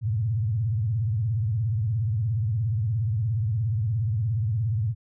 sine tone with vibrato, 110 Hz, A2, in tune, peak -22 dBFS, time 0.01-4.95 s, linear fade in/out 50 ms, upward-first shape triangle, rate 17 Hz, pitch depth 270 cents each way, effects none

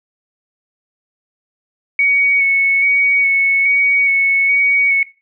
sine tone with vibrato, 2227 Hz, C#7, 7 cents sharp, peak -10 dBFS, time 1.99-5.03 s, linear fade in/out 2 ms, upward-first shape square, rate 1.2 Hz, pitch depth 15 cents each way, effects noise-tail reverb RT60 0.3 s tail -19 dB re dry

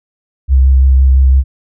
sine tone with vibrato, 66.1 Hz, C2, 18 cents sharp, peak -4 dBFS, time 0.48-1.44 s, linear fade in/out 50 ms, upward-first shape sine, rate 5.9 Hz, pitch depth 20 cents each way, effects none

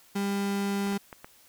35% pulse tone, 199.5 Hz, G3, 31 cents sharp, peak -25 dBFS, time 0.15-0.98 s, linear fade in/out 10 ms
clicks, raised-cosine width 0.5 ms, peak -26 dBFS, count 4, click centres 0.871 / 0.926 / 1.128 / 1.245 s
effects white hiss -58 dBFS RMS until 1.48 s

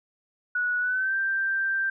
sine tone with pitch glide, 1467 to 1572.3 Hz, F#6 to G6, -15 to +5 cents, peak -23 dBFS, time 0.55-1.9 s, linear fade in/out 5 ms, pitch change +120 cents, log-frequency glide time 0.8-1.15 s, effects none

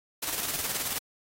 white noise with tremolo, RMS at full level -30 dBFS, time 0.22-0.99 s, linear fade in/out 10 ms, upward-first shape square, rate 19 Hz, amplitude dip 45%, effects AAC 48 kbps

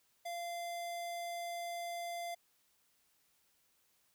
square tone, 690 Hz, F5, 21 cents flat, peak -40 dBFS, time 0.25-2.35 s, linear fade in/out 10 ms, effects white hiss -74 dBFS RMS until 4.14 s

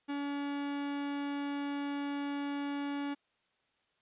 45% pulse tone, 284.5 Hz, C#4, 45 cents sharp, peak -34 dBFS, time 0.08-3.15 s, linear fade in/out 20 ms, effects white hiss -75 dBFS RMS until 4.01 s + resampled to 8000 Hz

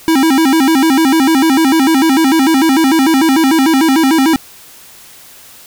square tone with vibrato, 293.7 Hz, D4, in tune, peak -8 dBFS, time 0.08-4.36 s, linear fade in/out 0 ms, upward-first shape square, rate 6.7 Hz, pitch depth 170 cents each way, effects white hiss -38 dBFS RMS until 5.66 s

